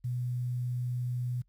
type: tone with quantisation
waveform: sine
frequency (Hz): 123.47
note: B2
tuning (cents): 0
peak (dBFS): -30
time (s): 0.04-1.42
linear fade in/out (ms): 10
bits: 10
effects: noise-tail reverb RT60 0.1 s tail -24 dB re dry + added 42 Hz sine -65 dBFS peak until 1.48 s